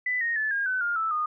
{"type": "tone with pitch steps", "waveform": "sine", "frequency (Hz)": [1995, 1861.4, 1736.7, 1620.4, 1511.9, 1410.7, 1316.2, 1228.1], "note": ["B6", "A#6", "A6", "G#6", "F#6", "F6", "E6", "D#6"], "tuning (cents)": [17, -3, -23, -43, 37, 17, -3, -23], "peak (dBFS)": -24, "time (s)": [0.06, 1.26], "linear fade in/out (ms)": 5, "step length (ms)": 150, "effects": []}